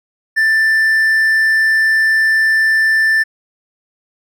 triangle tone, 1772 Hz, A6, 12 cents sharp, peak -8 dBFS, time 0.36-3.24 s, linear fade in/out 20 ms, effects none

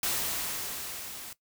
white noise with level ramp, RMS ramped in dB -29 to -43 dBFS, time 0.03-1.33 s, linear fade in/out 2 ms, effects noise-tail reverb RT60 0.1 s tail -18 dB re dry

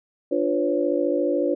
sine tone cluster, 294.4 / 349.9 / 504 / 558 Hz, D4 / F4 / B4 / C#5, +4 / +3 / +35 / +11 cents, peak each -25 dBFS, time 0.31-1.55 s, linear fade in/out 10 ms, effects none

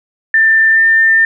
sine tone with pitch glide, 1785 to 1798.5 Hz, A6 to A6, +24 to +37 cents, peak -6 dBFS, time 0.34-1.25 s, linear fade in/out 2 ms, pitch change +13 cents, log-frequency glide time 0.72-0.78 s, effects none

